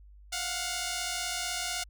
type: tone pair together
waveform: 5% pulse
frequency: 698.5 / 734.4 Hz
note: F5 / F#5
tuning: 0 / -13 cents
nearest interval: minor second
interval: 87 cents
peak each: -23 dBFS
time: 0.32-1.84 s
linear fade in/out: 10 ms
effects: added 50 Hz sine -50 dBFS peak until 1.89 s